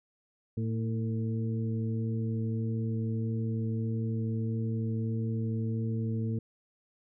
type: harmonic tone with a mistuned harmonic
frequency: 112.7 Hz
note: A2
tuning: 42 cents sharp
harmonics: 1 / 2 / 3 / 4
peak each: -30 / -34 / -43 / -42 dBFS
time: 0.57-6.39 s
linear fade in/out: 5 ms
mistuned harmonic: 3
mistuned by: -45 cents
effects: none